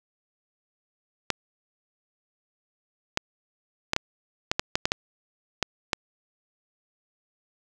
clicks, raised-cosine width 0.2 ms, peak -5 dBFS, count 11, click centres 1.303 / 3.174 / 3.934 / 3.964 / 4.515 / 4.595 / 4.755 / 4.855 / 4.919 / 5.627 / 5.932 s, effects none

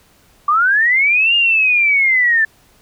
sine linear two-way sweep, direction up then down, 1143 to 2838 to 1748 Hz, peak -10 dBFS, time 0.48-2.45 s, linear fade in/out 5 ms, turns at 1.35 s, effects pink hiss -52 dBFS RMS until 2.81 s

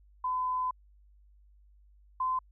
sine tone pair in turn, 1013 / 1027.7 Hz, B5 / C6, +44 / -31 cents, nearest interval unison, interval 25 cents, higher second, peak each -28 / -27 dBFS, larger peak second, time 0.24-0.71 / 2.2-2.39 s, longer first, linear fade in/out 5 ms, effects added 50 Hz sine -57 dBFS peak until 2.51 s

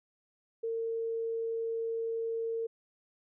sine tone, 455.4 Hz, A#4, 40 cents flat, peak -31 dBFS, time 0.63-2.67 s, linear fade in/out 10 ms, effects none

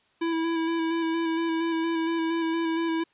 square tone with vibrato, 329.2 Hz, E4, 2 cents flat, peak -25 dBFS, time 0.21-3.04 s, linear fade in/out 10 ms, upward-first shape square, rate 4.3 Hz, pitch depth 18 cents each way, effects white hiss -65 dBFS RMS until 3.13 s + resampled to 8000 Hz

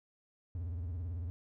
triangle tone with vibrato, 85.5 Hz, F2, 36 cents flat, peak -34 dBFS, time 0.55-1.3 s, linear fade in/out 0 ms, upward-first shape sine, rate 18 Hz, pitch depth 170 cents each way, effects none

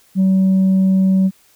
sine tone, 190 Hz, F#3, 46 cents sharp, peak -8 dBFS, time 0.15-1.31 s, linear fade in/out 50 ms, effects tanh soft clip ceiling -9 dBFS + white hiss -53 dBFS RMS until 1.55 s

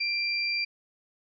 sine tone pair together, 2368 / 4736 Hz, D7 / D8, +14 / +14 cents, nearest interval octave, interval 1200 cents, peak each -28 / -30 dBFS, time 0-0.65 s, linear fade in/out 10 ms, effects none

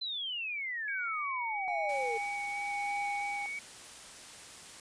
sine exponential sweep, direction down, 4100 to 440 Hz, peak -34 dBFS, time 0.01-2.18 s, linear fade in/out 10 ms
sine tone with vibrato, 2247 Hz, C#7, 23 cents sharp, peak -36 dBFS, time 0.88-3.59 s, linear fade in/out 2 ms, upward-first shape square, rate 3 Hz, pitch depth 9 cents each way
triangle tone with tremolo, 812 Hz, G#5, 39 cents flat, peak -31 dBFS, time 1.68-3.46 s, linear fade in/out 0 ms, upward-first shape sine, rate 0.95 Hz, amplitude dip 45%
white noise, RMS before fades -49 dBFS, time 1.89-4.8 s, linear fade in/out 2 ms
effects resampled to 22050 Hz

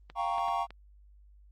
clicks, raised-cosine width 0.3 ms, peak -30 dBFS, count 4, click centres 0.1 / 0.382 / 0.483 / 0.706 s
triangle chord, G half-diminished seventh, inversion third, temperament equal, 698.5 / 784 / 932.3 / 1108.7 Hz, F5 / G5 / Bb5 / Db6, 0 / 0 / 0 / 0 cents, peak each -32 dBFS, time 0.15-0.67 s, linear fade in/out 50 ms
effects added 50 Hz sine -54 dBFS peak until 1.51 s + Opus 32 kbps

